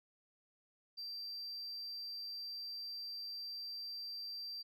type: tone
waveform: sine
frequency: 4699 Hz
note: D8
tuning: in tune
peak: -40 dBFS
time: 0.97-4.63 s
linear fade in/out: 20 ms
effects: tanh soft clip ceiling -41 dBFS